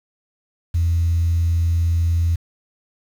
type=tone; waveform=sine; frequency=84.3 Hz; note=E2; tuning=39 cents sharp; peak=-14 dBFS; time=0.74-2.36 s; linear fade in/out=10 ms; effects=tanh soft clip ceiling -11 dBFS + 7-bit